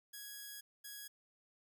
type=tone bursts at uneven times; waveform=5% pulse; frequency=1661.2 Hz; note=G#6; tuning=in tune; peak=-36 dBFS; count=2; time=0.13-0.61 / 0.84-1.08 s; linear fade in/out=10 ms; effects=none